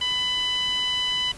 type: tone with band-pass filter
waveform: sawtooth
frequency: 999 Hz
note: B5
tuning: 20 cents sharp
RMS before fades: -25 dBFS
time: 0.01-1.32 s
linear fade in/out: 5 ms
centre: 3100 Hz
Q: 5
effects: pink hiss -43 dBFS RMS until 1.37 s + resampled to 24000 Hz